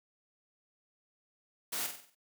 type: noise with echo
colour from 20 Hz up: white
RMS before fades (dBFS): -36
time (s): 1.72-1.87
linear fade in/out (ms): 10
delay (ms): 47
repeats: 6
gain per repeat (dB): -6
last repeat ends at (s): 2.152
effects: high-pass 150 Hz 12 dB/octave